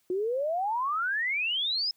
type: exponential sweep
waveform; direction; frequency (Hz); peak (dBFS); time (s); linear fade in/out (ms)
sine; up; 353.2 to 5220; -26; 0.1-1.91; 2
effects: white hiss -70 dBFS RMS until 1.96 s + high-pass 60 Hz 12 dB/octave